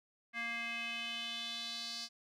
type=tone with band-pass filter sweep; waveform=square; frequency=233.1 Hz; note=A#3; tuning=in tune; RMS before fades=-41 dBFS; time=0.33-2.09 s; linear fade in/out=50 ms; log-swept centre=2000 to 4800 Hz; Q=4.1; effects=none